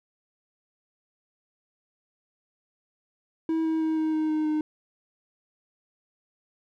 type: tone with pitch steps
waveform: triangle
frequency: 322.9 / 320.1 / 317.4 / 314.6 / 311.9 / 309.2 / 306.5 Hz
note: E4 / D#4 / D#4 / D#4 / D#4 / D#4 / D#4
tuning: -36 / +49 / +35 / +19 / +4 / -11 / -26 cents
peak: -21 dBFS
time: 3.49-4.61 s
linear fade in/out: 2 ms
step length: 160 ms
effects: none